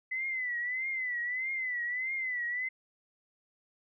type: tone with vibrato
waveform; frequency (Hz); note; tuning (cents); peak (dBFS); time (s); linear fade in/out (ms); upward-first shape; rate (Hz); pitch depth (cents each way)
sine; 2012; B6; +32; -31; 0.11-2.69; 10; triangle; 1.6; 110
effects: none